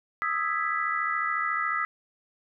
sine chord, E major seventh, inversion third, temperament equal, 1244.5 / 1318.5 / 1661.2 / 1975.5 Hz, D#6 / E6 / G#6 / B6, 0 / 0 / 0 / 0 cents, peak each -30 / -30 / -35 / -30 dBFS, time 0.22-1.85 s, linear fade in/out 0 ms, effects none

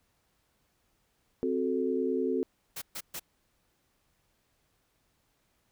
sine chord, F# diminished, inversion second, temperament equal, 261.6 / 370 / 440 Hz, C4 / F#4 / A4, 0 / 0 / 0 cents, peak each -31 dBFS, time 1.43-2.43 s, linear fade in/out 0 ms
white noise bursts, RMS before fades -38 dBFS, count 3, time 2.76-3.197 s, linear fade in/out 10 ms, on 59 ms, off 130 ms
effects pink hiss -73 dBFS RMS until 5.71 s

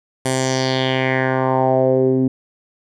10% pulse tone with low-pass filter sweep, 130.8 Hz, C3, in tune, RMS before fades -17 dBFS, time 0.25-2.28 s, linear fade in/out 5 ms, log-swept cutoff 9600 to 270 Hz, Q 3.3, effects none

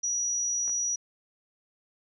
sine tone, 5820 Hz, F#8, 29 cents flat, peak -26 dBFS, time 0.03-0.96 s, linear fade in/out 10 ms
clicks, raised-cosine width 0.5 ms, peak -32 dBFS, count 2, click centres 0.678 / 0.695 s
effects none

